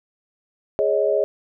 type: chord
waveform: sine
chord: Ab suspended fourth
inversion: none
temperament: equal with one note detuned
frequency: 415.3 / 554.4 / 628.8 Hz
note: Ab4 / Db5 / Eb5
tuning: 0 / 0 / +18 cents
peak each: -21 dBFS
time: 0.79-1.24 s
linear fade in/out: 0 ms
effects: none